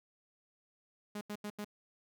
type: tone bursts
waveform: sawtooth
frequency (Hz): 207.7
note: G#3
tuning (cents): 0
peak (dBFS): -35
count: 4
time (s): 1.15-1.646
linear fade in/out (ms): 5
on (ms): 61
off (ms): 84
effects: none